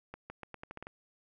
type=accelerating click train; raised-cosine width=0.5 ms; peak=-28 dBFS; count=9; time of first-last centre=0.14-0.869 s; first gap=160 ms; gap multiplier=0.83; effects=none